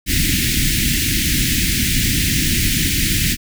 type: band-stop noise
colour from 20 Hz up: pink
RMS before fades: -17 dBFS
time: 0.06-3.37 s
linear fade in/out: 50 ms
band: 320 to 1800 Hz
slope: 48 dB/octave
effects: none